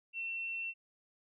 sine tone, 2703 Hz, E7, 43 cents sharp, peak -36 dBFS, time 0.13-0.74 s, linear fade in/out 50 ms, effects none

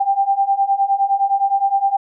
sine beating tone pair, 784 / 793.7 Hz, G5 / G5, 0 / +21 cents, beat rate 9.7 Hz, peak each -18 / -16 dBFS, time 0-1.97 s, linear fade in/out 10 ms, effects none

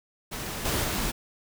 pink noise with level steps, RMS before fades -34 / -27 / -29 dBFS, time 0.31-1.12 s, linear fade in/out 20 ms, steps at 0.65 / 0.84 s, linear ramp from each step 5 ms, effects none

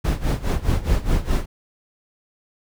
brown noise with tremolo, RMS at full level -17 dBFS, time 0.04-1.46 s, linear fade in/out 10 ms, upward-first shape sine, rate 4.8 Hz, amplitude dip 85%, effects none

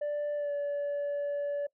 sine tone with pitch glide, 587.3 to 574.9 Hz, D5 to D5, 0 to -37 cents, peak -27 dBFS, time 0.01-1.67 s, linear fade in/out 10 ms, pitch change -37 cents, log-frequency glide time 0.36-0.52 s, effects noise-tail reverb RT60 0.1 s tail -21 dB re dry + tanh soft clip ceiling -29 dBFS

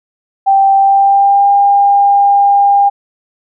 sine tone with pitch glide, 783 to 803.2 Hz, G5 to G5, -2 to +42 cents, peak -5 dBFS, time 0.46-2.9 s, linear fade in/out 20 ms, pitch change +44 cents, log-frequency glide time 0.75-1.5 s, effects none

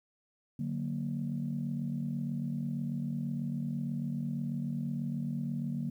sine chord, D augmented, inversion none, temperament equal, 146.83 / 185 / 233.1 Hz, D3 / F#3 / A#3, 0 / 0 / 0 cents, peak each -35 / -38 / -35 dBFS, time 0.59-5.9 s, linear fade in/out 5 ms, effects tanh soft clip ceiling -24 dBFS + 11-bit

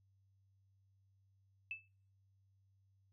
sine tone with exponential decay, 2630 Hz, E7, 5 cents flat, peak -37 dBFS, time 1.71-1.88 s, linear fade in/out 1 ms, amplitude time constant 35 ms, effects noise-tail reverb RT60 0.4 s tail -22 dB re dry + added 97 Hz sine -70 dBFS peak until 3.12 s

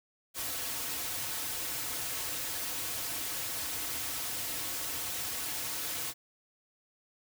white noise with comb filter, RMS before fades -36 dBFS, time 0.34-6.14 s, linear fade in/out 50 ms, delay 5 ms, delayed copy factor -0.65, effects none

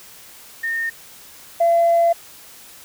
sine tone pair in turn, 1830 / 678.6 Hz, A#6 / F5, -32 / -50 cents, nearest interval octave + perfect fourth, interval 1718 cents, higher first, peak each -20 / -11 dBFS, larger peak second, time 0.63-0.9 / 1.6-2.13 s, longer second, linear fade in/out 10 ms, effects tanh soft clip ceiling -9 dBFS + white hiss -43 dBFS RMS until 2.84 s

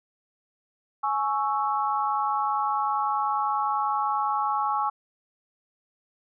sine chord, C# minor, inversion second, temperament equal with one note detuned, 838.8 / 1108.7 / 1318.5 Hz, G#5 / C#6 / E6, +17 / 0 / 0 cents, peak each -26 / -27 / -30 dBFS, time 1.03-4.9 s, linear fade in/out 10 ms, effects none

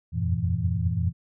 sine tone cluster, 84.2 / 89.6 / 99 / 117.7 / 166.9 Hz, E2 / F2 / G2 / A#2 / E3, +37 / +45 / +18 / +17 / +22 cents, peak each -29 dBFS, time 0.12-1.13 s, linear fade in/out 50 ms, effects none

